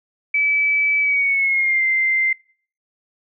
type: tone with pitch glide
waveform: sine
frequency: 2300 to 2085 Hz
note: D7 to C7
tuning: -37 to -7 cents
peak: -15 dBFS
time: 0.34-2.33 s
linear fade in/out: 5 ms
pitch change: -170 cents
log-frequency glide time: 1-1.84 s
effects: noise-tail reverb RT60 0.5 s tail -24 dB re dry